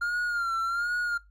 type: tone with vibrato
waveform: triangle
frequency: 1396.9 Hz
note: F6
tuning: in tune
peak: -24 dBFS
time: 0.01-1.18 s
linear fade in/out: 10 ms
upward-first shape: sine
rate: 1.3 Hz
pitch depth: 66 cents each way
effects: noise-tail reverb RT60 0.2 s tail -20 dB re dry + added 50 Hz sine -54 dBFS peak until 1.3 s